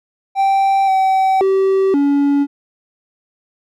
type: tone with pitch steps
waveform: triangle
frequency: 781 / 765 / 385.4 / 283.4 Hz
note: G5 / G5 / G4 / C#4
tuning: -7 / -42 / -29 / +38 cents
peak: -9 dBFS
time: 0.35-2.47 s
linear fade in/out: 50 ms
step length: 530 ms
effects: none